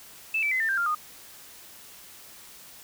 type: tone with pitch steps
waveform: sine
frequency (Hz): 2632 / 2318 / 2041 / 1797.7 / 1583.2 / 1394.3 / 1227.9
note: E7 / D7 / C7 / A6 / G6 / F6 / D#6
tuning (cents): -3 / -23 / -44 / +37 / +17 / -3 / -23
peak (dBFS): -23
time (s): 0.34-0.949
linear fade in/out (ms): 5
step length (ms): 87
effects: white hiss -48 dBFS RMS until 2.83 s